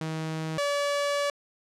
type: tone pair in turn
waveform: sawtooth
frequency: 158.9 / 573.3 Hz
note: D#3 / D5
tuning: +37 / -42 cents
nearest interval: octave + minor seventh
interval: 2221 cents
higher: second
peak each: -26 / -21 dBFS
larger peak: second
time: 0.01-0.58 / 0.58-1.3 s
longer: second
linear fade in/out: 2 ms
effects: low-pass 8000 Hz 12 dB/octave